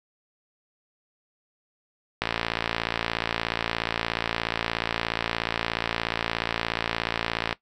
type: click train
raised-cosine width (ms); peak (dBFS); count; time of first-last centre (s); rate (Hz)
0.3; -8; 303; 2.22-7.528; 56.9
effects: noise-tail reverb RT60 0.1 s tail -18 dB re dry